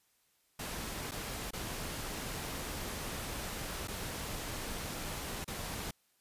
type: noise with dropouts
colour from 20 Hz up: pink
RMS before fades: -40 dBFS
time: 0.59-5.91 s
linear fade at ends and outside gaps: 5 ms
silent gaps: 1.111-1.117 / 1.508-1.532 / 3.875-3.881 / 5.445-5.477 s
effects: white hiss -73 dBFS RMS until 6.2 s + resampled to 32000 Hz